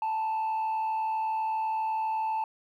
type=tone with frequency modulation; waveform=sine; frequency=880 Hz; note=A5; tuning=in tune; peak=-24 dBFS; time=0.02-2.44 s; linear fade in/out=2 ms; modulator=72.2 Hz; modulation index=0.33; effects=tanh soft clip ceiling -26 dBFS + 11-bit